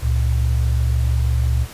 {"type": "tone pair together", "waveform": "sine", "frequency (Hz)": [68.84, 114.8], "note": ["C#2", "A#2"], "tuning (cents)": [-11, -26], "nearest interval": "major sixth", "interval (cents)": 885, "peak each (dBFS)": [-16, -20], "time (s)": [0.01, 1.67], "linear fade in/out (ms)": 50, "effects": ["pink hiss -38 dBFS RMS until 1.73 s", "resampled to 32000 Hz"]}